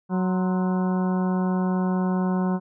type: harmonic tone with a mistuned harmonic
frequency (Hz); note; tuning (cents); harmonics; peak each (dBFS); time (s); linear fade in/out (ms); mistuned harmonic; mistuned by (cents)
184.8; F#3; -2; 1 / 2 / 3 / 4 / 5 / 6 / 7 / 8; -21 / -31 / -36 / -35 / -36 / -37 / -43 / -43; 0.09-2.6; 50; 6; -100
effects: none